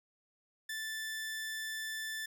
sawtooth tone, 1760 Hz, A6, in tune, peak -34 dBFS, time 0.69-2.26 s, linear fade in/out 5 ms, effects none

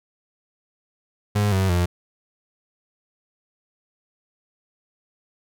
35% pulse tone with pitch steps, 103.4 / 95.37 / 87.96 Hz, G#2 / G2 / F2, -7 / -47 / +13 cents, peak -16 dBFS, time 1.35-1.86 s, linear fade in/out 10 ms, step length 170 ms, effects none

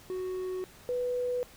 triangle / sine tone pair in turn, 370 / 493.9 Hz, F#4 / B4, 0 / 0 cents, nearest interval perfect fourth, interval 500 cents, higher second, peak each -30 / -28 dBFS, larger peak second, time 0.1-0.64 / 0.89-1.43 s, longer neither, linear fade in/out 0 ms, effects pink hiss -54 dBFS RMS until 1.56 s

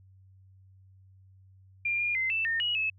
sine tone with pitch steps, 2395 / 2417 / 2068 / 2652 / 1825 / 2906 / 2596 Hz, D7 / D7 / C7 / E7 / A#6 / F#7 / E7, +33 / +49 / -21 / +10 / -37 / -32 / -27 cents, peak -26 dBFS, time 1.85-2.9 s, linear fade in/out 5 ms, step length 150 ms, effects added 95 Hz sine -54 dBFS peak until 2.98 s

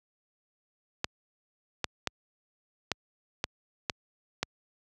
clicks, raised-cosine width 0.2 ms, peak -10 dBFS, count 7, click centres 1.044 / 1.843 / 2.073 / 2.917 / 3.441 / 3.898 / 4.43 s, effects high-pass 60 Hz 12 dB/octave

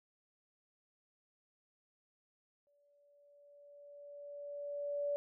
sine tone with exponential growth, 576 Hz, D5, 34 cents flat, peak -32 dBFS, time 2.67-5.16 s, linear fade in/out 0 ms, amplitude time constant 540 ms, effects none

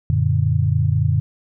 sine chord, Gb augmented, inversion none, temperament equal, 92.5 / 116.54 / 146.83 Hz, Gb2 / Bb2 / D3, 0 / 0 / 0 cents, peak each -19 dBFS, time 0.1-1.2 s, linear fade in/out 0 ms, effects none

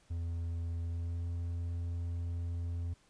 triangle tone with pitch glide, 84.3 to 85.58 Hz, E2 to F2, +39 to -35 cents, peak -32 dBFS, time 0.1-2.94 s, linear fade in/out 10 ms, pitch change +26 cents, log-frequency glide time 0.84-1.26 s, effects pink hiss -67 dBFS RMS until 3.09 s + resampled to 22050 Hz

